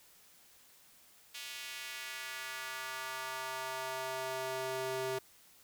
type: tone with high-pass filter sweep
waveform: square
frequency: 130.81 Hz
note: C3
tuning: in tune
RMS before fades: -40 dBFS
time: 1.34-5.19 s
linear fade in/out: 10 ms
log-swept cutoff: 2900 to 390 Hz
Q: 1.4
effects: white hiss -62 dBFS RMS until 5.63 s